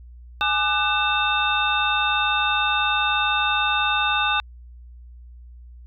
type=tone cluster; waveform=sine; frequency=837 / 1197 / 1500 / 2654 / 3653 Hz; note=G#5 / D6 / F#6 / E7 / A#7; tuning=+13 / +33 / +23 / +11 / -36 cents; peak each=-25 dBFS; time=0.41-4.4 s; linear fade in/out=0 ms; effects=added 60 Hz sine -40 dBFS peak until 5.86 s